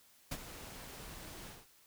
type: noise with ADSR envelope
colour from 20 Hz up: pink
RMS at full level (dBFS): -38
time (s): 0.31-1.67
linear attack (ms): 8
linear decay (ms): 48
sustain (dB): -11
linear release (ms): 200
effects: white hiss -65 dBFS RMS until 1.86 s